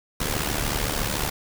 pink noise with amplitude modulation, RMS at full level -23 dBFS, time 0.2-1.3 s, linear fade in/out 5 ms, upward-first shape sine, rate 73.6 Hz, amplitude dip 70%, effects none

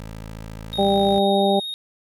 15% pulse tone, 54.3 Hz, A1, 22 cents flat, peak -27 dBFS, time 0-1.19 s, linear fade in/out 0 ms
triangle tone with vibrato, 3729 Hz, A#7, in tune, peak -26 dBFS, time 0.73-1.74 s, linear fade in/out 0 ms, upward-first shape square, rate 13 Hz, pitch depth 9 cents each way
harmonic tone, 197.9 Hz, G3, 17 cents sharp, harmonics 1 / 2 / 3 / 4, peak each -21 / -21 / -21 / -21 dBFS, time 0.78-1.6 s, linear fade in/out 10 ms
effects none

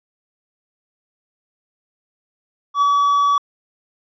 triangle tone with ADSR envelope, 1141 Hz, C#6, 50 cents sharp, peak -9 dBFS, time 2.74-3.38 s, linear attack 80 ms, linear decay 8 ms, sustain -2 dB, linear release 3 ms, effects resampled to 16000 Hz

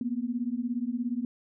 sine beating tone pair, 233.1 / 250.1 Hz, A#3 / B3, 0 / +22 cents, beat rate 17 Hz, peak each -31 dBFS, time 0.01-1.25 s, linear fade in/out 2 ms, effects none

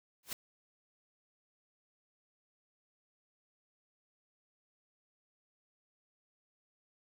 white noise with exponential growth, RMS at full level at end -34 dBFS, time 0.23-0.33 s, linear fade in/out 2 ms, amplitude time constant 20 ms, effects none

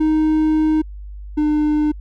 triangle tone pair in turn, 311.1 / 301.4 Hz, D#4 / D4, 0 / +45 cents, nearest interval minor second, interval 55 cents, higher first, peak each -11 / -12 dBFS, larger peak first, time 0-0.82 / 1.37-1.92 s, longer first, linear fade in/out 10 ms, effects added 50 Hz sine -30 dBFS peak until 2 s

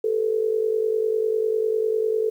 sine tone with amplitude modulation, 440 Hz, A4, in tune, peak -16 dBFS, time 0.04-2.3 s, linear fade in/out 5 ms, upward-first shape sine, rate 50 Hz, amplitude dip 75%, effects 9-bit

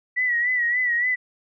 sine tone with vibrato, 1946 Hz, B6, 26 cents flat, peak -19 dBFS, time 0.16-1.16 s, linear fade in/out 20 ms, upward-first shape sine, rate 3.5 Hz, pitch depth 63 cents each way, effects none

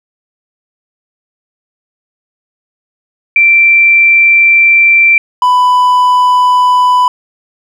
sine / triangle tone pair in turn, 2349 / 995.7 Hz, D7 / B5, 0 / +14 cents, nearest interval octave + minor third, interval 1486 cents, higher first, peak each -3 dBFS, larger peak neither, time 3.36-5.18 / 5.42-7.08 s, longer first, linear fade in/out 2 ms, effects none

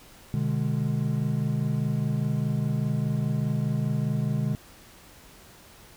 triangle chord, G# diminished, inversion first, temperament just, 124.59 / 149.51 / 207.7 Hz, B2 / D3 / G#3, +16 / +31 / 0 cents, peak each -26 / -25 / -28 dBFS, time 0.34-4.55 s, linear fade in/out 0 ms, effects pink hiss -51 dBFS RMS until 5.96 s

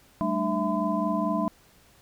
sine tone cluster, 192.8 / 217.3 / 297.9 / 662 / 1015 Hz, G3 / A3 / D4 / E5 / B5, -28 / -21 / +25 / +7 / +47 cents, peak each -30 dBFS, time 0.21-1.48 s, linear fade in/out 0 ms, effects pink hiss -58 dBFS RMS until 2.01 s

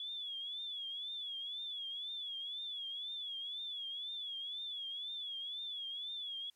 sine tone with vibrato, 3396 Hz, G#7, 38 cents sharp, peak -40 dBFS, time 0-6.5 s, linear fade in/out 2 ms, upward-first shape triangle, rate 2 Hz, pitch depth 120 cents each way, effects white hiss -75 dBFS RMS until 6.55 s + low-pass 12000 Hz 12 dB/octave

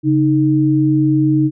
sine tone pair together, 138.73 / 310 Hz, C#3 / D#4, +2 / -6 cents, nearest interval octave + major second, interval 1392 cents, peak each -15 / -12 dBFS, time 0.03-1.51 s, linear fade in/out 50 ms, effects none

